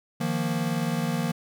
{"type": "chord", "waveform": "square", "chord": "Eb suspended second", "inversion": "none", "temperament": "equal", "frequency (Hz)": [155.56, 174.61, 233.1], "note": ["Eb3", "F3", "Bb3"], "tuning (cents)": [0, 0, 0], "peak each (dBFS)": -30, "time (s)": [0.2, 1.32], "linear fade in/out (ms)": 10, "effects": []}